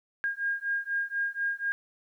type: beating tone pair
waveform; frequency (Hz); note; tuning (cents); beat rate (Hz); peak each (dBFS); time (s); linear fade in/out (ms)
sine; 1618 / 1622.1; G#6 / G#6; -46 / -41; 4.1; -31 / -31; 0.24-1.72; 0
effects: 11-bit